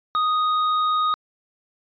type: tone with tanh clipping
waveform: sine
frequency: 1244.5 Hz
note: D#6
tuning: in tune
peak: -20 dBFS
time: 0.15-1.14 s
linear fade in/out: 0 ms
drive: 11 dB
effects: resampled to 11025 Hz